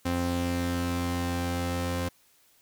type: tone pair together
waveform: sawtooth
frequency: 87.12 / 261.6 Hz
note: F2 / C4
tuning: -4 / 0 cents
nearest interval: octave + perfect fifth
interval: 1904 cents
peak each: -26 dBFS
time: 0.05-2.09 s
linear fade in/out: 10 ms
effects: white hiss -63 dBFS RMS until 2.61 s